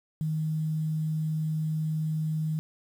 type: tone with quantisation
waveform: sine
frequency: 156.4 Hz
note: D#3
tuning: 9 cents sharp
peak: -26 dBFS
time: 0.21-2.59 s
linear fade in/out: 0 ms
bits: 9
effects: none